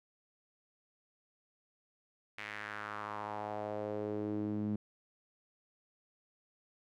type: tone with band-pass filter sweep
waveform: sawtooth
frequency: 105.1 Hz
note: G#2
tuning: 21 cents sharp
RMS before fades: -39 dBFS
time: 2.38-4.76 s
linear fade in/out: 5 ms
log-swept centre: 2200 to 220 Hz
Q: 2.8
effects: none